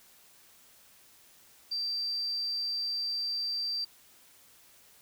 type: tone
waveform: sine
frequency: 4688 Hz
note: D8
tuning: 4 cents flat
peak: -30 dBFS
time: 1.71-3.85 s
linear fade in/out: 10 ms
effects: white hiss -59 dBFS RMS until 5.01 s